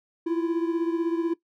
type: beating tone pair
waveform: triangle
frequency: 331.8 / 347.8 Hz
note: E4 / F4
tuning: +11 / -7 cents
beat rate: 16 Hz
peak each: -22 / -27 dBFS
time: 0.26-1.34 s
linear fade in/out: 10 ms
effects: noise-tail reverb RT60 0.1 s tail -17 dB re dry